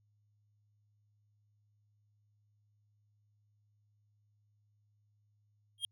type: tone with exponential growth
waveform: square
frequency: 3226 Hz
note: G7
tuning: 49 cents sharp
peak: -30 dBFS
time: 5.78-5.85 s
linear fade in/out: 1 ms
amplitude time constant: 15 ms
effects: added 104 Hz sine -70 dBFS peak until 5.91 s